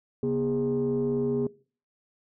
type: tone cluster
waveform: sine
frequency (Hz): 136.9 / 241.4 / 408.9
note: C#3 / B3 / G#4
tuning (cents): -21 / -39 / -27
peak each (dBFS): -31 / -27 / -26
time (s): 0.23-1.47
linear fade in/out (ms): 2
effects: noise-tail reverb RT60 0.4 s tail -21 dB re dry + tanh soft clip ceiling -19 dBFS